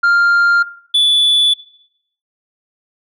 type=tone pair in turn; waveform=sine; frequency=1396.9 / 3459 Hz; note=F6 / A7; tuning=0 / -30 cents; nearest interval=octave + major third; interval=1570 cents; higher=second; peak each=-6 dBFS; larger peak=neither; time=0.03-0.63 / 0.94-1.54 s; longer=neither; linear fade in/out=10 ms; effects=noise-tail reverb RT60 0.7 s tail -19 dB re dry + tanh soft clip ceiling -8 dBFS